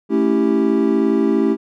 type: chord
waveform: triangle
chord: A dominant seventh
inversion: none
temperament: equal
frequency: 220 / 277.2 / 329.6 / 392 Hz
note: A3 / C#4 / E4 / G4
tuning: 0 / 0 / 0 / 0 cents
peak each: -17 dBFS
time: 0.09-1.57 s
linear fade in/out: 50 ms
effects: none